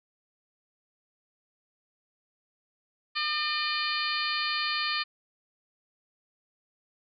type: harmonic tone with a mistuned harmonic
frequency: 604 Hz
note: D5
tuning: 48 cents sharp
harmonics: 2 / 3 / 4 / 5 / 6 / 7 / 8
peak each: -33 / -34 / -34 / -36 / -38 / -34 / -36 dBFS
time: 3.15-5.04 s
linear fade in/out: 20 ms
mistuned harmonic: 8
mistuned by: -43 cents
effects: none

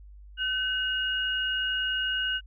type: tone pair together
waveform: sine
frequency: 1520 / 2869 Hz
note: F#6 / F7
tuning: +46 / +46 cents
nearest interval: major seventh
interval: 1100 cents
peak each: -29 / -28 dBFS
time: 0.37-2.41 s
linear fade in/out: 50 ms
effects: added 50 Hz sine -45 dBFS peak until 2.46 s

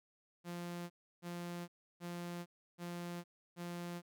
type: tone bursts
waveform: sawtooth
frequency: 173.9 Hz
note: F3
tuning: 7 cents flat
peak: -38 dBFS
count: 5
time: 0.44-4.02 s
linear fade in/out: 50 ms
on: 460 ms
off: 320 ms
effects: none

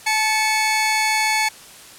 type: tone pair together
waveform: sawtooth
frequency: 868.2 / 2217 Hz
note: A5 / C#7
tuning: -23 / 0 cents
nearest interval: octave + major third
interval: 1623 cents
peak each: -16 dBFS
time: 0.06-1.49 s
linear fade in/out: 10 ms
effects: white hiss -42 dBFS RMS until 1.98 s + low-pass 11000 Hz 12 dB/octave

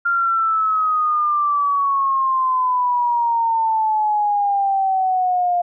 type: exponential sweep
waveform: sine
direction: down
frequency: 1396.9 to 701 Hz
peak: -15 dBFS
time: 0.05-5.62 s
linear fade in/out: 10 ms
effects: none

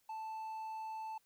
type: tone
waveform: triangle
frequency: 880 Hz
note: A5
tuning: in tune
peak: -39 dBFS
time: 0.09-1.18 s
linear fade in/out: 5 ms
effects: white hiss -75 dBFS RMS until 1.25 s

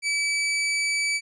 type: tone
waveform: sawtooth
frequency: 2300 Hz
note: D7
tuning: 37 cents flat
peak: -19 dBFS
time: 0.02-1.21 s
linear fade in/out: 50 ms
effects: resampled to 22050 Hz

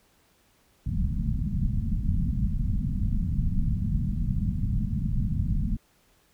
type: low-pass noise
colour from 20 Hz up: pink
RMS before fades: -26 dBFS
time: 0.86-5.77 s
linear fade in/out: 5 ms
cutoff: 220 Hz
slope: 48 dB/octave
effects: pink hiss -64 dBFS RMS until 6.33 s

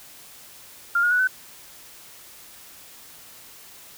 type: tone with pitch steps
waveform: sine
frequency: 1396.9 / 1435.3 / 1474.8 / 1515.4 Hz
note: F6 / F6 / F#6 / F#6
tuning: 0 / +47 / -6 / +41 cents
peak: -17 dBFS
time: 0.95-1.274 s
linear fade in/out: 5 ms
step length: 81 ms
effects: white hiss -46 dBFS RMS until 3.97 s

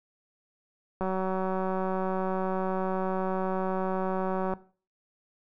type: click train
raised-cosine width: 1 ms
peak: -17 dBFS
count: 664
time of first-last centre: 1.01-4.537 s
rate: 188 Hz
effects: noise-tail reverb RT60 0.4 s tail -18 dB re dry

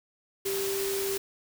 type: tone in noise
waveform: sine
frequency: 392 Hz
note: G4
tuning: in tune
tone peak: -29 dBFS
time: 0.45-1.18 s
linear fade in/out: 10 ms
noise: white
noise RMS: -34 dBFS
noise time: 0.45-1.18 s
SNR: +2 dB
effects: none

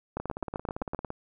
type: two click trains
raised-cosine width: 1 ms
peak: -20 / -17 dBFS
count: 17 / 7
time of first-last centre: 0.2-1.104 / 0.17-0.947 s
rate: 17.7 / 7.72 Hz
effects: none

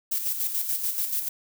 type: noise with tremolo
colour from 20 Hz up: violet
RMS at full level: -26 dBFS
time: 0.11-1.29 s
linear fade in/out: 10 ms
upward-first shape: square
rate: 6.9 Hz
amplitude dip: 50%
effects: none

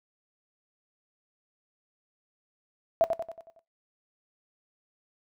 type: tone with echo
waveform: sine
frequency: 662 Hz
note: E5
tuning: 7 cents sharp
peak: -17 dBFS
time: 3.01-3.04 s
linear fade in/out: 0 ms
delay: 92 ms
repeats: 6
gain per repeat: -6 dB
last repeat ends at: 3.592 s
effects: noise-tail reverb RT60 0.2 s tail -18 dB re dry

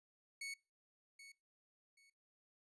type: tone with echo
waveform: sawtooth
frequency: 2217 Hz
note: C#7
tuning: in tune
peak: -40 dBFS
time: 0.41-0.54 s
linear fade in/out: 5 ms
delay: 780 ms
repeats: 2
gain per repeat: -12 dB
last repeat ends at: 2.1 s
effects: noise-tail reverb RT60 0.3 s tail -25 dB re dry + resampled to 24000 Hz

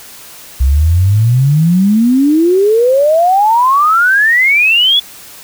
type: exponential sweep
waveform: sine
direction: up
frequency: 63.2 to 3467 Hz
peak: -6 dBFS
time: 0.6-5 s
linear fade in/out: 10 ms
effects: white hiss -34 dBFS RMS until 5.43 s

